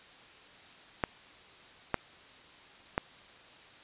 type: clicks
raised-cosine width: 0.5 ms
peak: -12 dBFS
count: 3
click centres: 1.038 / 1.943 / 2.979 s
effects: white hiss -54 dBFS RMS until 3.83 s + resampled to 8000 Hz